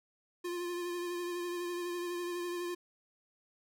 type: tone with vibrato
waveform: square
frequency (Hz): 350.7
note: F4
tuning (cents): +7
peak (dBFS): -36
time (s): 0.44-2.75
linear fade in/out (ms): 10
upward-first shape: triangle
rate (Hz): 12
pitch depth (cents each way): 29
effects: none